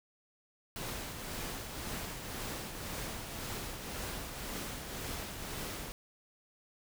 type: noise with tremolo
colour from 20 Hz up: pink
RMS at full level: -39 dBFS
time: 0.76-5.92 s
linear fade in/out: 0 ms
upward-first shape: triangle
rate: 1.9 Hz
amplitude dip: 45%
effects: none